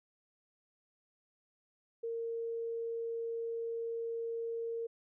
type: tone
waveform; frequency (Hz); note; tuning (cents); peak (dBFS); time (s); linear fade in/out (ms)
sine; 460.5; A#4; -21; -35; 2.03-4.87; 10
effects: none